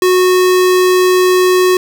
square tone, 366.8 Hz, F#4, 15 cents flat, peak -8 dBFS, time 0.02-1.77 s, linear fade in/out 2 ms, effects none

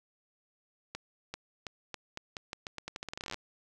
accelerating click train, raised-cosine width 0.2 ms, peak -21 dBFS, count 24, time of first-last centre 0.95-3.343 s, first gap 390 ms, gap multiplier 0.84, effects none

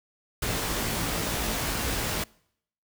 pink noise with comb filter, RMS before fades -29 dBFS, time 0.42-2.24 s, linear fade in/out 5 ms, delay 18 ms, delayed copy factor +0.55, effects noise-tail reverb RT60 0.7 s tail -25 dB re dry

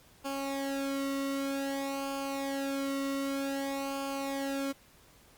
sawtooth tone with flanger, 274.8 Hz, C#4, 15 cents flat, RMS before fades -34 dBFS, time 0.24-4.73 s, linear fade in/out 20 ms, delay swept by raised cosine 0.52 to 1.24 ms, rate 0.53 Hz, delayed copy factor -0.75, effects pink hiss -60 dBFS RMS until 5.37 s + Opus 48 kbps

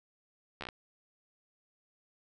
slowing click train, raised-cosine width 0.3 ms, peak -24 dBFS, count 6, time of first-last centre 0.61-0.688 s, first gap 13 ms, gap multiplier 1.09, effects none

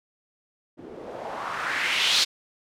blue noise with low-pass filter sweep, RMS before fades -27 dBFS, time 0.77-2.25 s, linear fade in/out 20 ms, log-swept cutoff 290 to 4500 Hz, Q 2.4, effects none

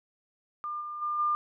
sine tone with level steps, 1200 Hz, D6, 37 cents sharp, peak -32 / -35 / -28 / -24 dBFS, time 0.64-1.35 s, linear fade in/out 0 ms, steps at 0.8 / 1.01 / 1.18 s, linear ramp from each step 20 ms, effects none

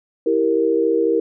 sine chord, E diminished, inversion none, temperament equal with one note detuned, 327.9 / 392 / 466.2 Hz, E4 / G4 / Bb4, -9 / 0 / 0 cents, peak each -20 / -21 / -17 dBFS, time 0.26-1.2 s, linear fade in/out 5 ms, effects none

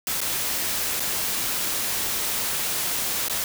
white noise with dropouts, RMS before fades -26 dBFS, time 0.07-3.44 s, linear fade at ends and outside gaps 1 ms, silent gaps 0.205-0.214 / 0.997-1.003 / 3.284-3.297 s, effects none

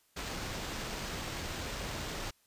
pink noise with sample-and-hold, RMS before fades -39 dBFS, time 0.16-2.31 s, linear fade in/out 10 ms, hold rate 11025 Hz, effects white hiss -70 dBFS RMS until 2.46 s + resampled to 32000 Hz

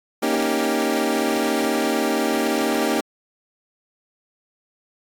25% pulse chord, Eb dominant seventh, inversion second, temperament equal, 233.1 / 277.2 / 311.1 / 392 Hz, Bb3 / Db4 / Eb4 / G4, 0 / 0 / 0 / 0 cents, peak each -21 dBFS, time 0.22-3.01 s, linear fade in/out 10 ms, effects AAC 64 kbps

